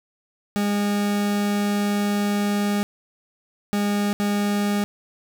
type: tone bursts at uneven times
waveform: 40% pulse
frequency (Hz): 204.6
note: G#3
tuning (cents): -26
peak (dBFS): -19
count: 3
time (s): 0.56-2.83 / 3.73-4.13 / 4.2-4.84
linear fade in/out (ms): 0
effects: none